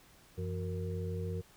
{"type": "harmonic tone with a mistuned harmonic", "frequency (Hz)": 92.5, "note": "F#2", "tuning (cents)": 0, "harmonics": [1, 2, 4, 5], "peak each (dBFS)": [-36, -41, -46, -42], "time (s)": [0.37, 1.42], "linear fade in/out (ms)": 20, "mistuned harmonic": 2, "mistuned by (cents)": -150, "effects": ["pink hiss -61 dBFS RMS until 1.56 s"]}